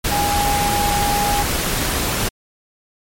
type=tone in noise; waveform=sine; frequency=819 Hz; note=G#5; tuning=24 cents flat; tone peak=-18 dBFS; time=0.11-1.43 s; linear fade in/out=10 ms; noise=pink; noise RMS=-20 dBFS; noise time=0.04-2.29 s; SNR=-1 dB; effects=MP3 64 kbps